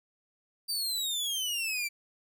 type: exponential sweep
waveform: sawtooth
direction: down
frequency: 4699 to 2316 Hz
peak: -27 dBFS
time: 0.68-1.89 s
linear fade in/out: 20 ms
effects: none